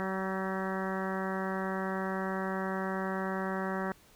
harmonic tone with a mistuned harmonic, 190 Hz, F#3, 46 cents sharp, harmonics 1 / 2 / 3 / 4 / 5 / 6 / 7 / 8 / 9 / 10, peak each -35 / -38 / -40 / -41 / -42 / -43 / -43 / -44 / -45 / -45 dBFS, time 0-3.92 s, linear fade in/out 0 ms, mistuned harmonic 8, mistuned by +33 cents, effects pink hiss -60 dBFS RMS until 4.15 s

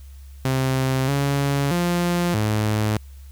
sawtooth tone with pitch steps, 131.7 / 140.3 / 174.7 / 107.2 Hz, C3 / C#3 / F3 / A2, +12 / +21 / +1 / -45 cents, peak -15 dBFS, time 0.45-2.97 s, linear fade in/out 0 ms, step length 630 ms, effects added 68 Hz sine -38 dBFS peak until 3.31 s + white hiss -56 dBFS RMS until 3.31 s

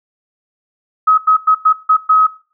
sine tone bursts at uneven times, 1273 Hz, D#6, 39 cents sharp, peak -6 dBFS, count 6, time 1.07-1.18 / 1.27-1.37 / 1.47-1.55 / 1.65-1.73 / 1.89-1.97 / 2.09-2.27 s, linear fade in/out 10 ms, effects noise-tail reverb RT60 0.4 s tail -18 dB re dry

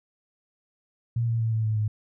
sine tone with pitch steps, 117.2 / 115.05 / 112.95 / 110.88 / 108.85 / 106.85 Hz, A#2 / A#2 / A2 / A2 / A2 / G#2, +10 / -22 / +46 / +14 / -18 / +50 cents, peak -22 dBFS, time 1.16-1.88 s, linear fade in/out 5 ms, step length 120 ms, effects none

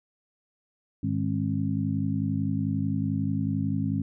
harmonic tone with a mistuned harmonic, 51.2 Hz, G#1, 24 cents flat, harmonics 2 / 3 / 4 / 5, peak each -30 / -30 / -30 / -30 dBFS, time 1.03-4.02 s, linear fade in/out 5 ms, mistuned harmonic 5, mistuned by +89 cents, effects none

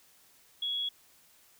sine tone, 3346 Hz, G#7, 12 cents sharp, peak -30 dBFS, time 0.62-0.89 s, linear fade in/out 5 ms, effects white hiss -62 dBFS RMS until 1.59 s

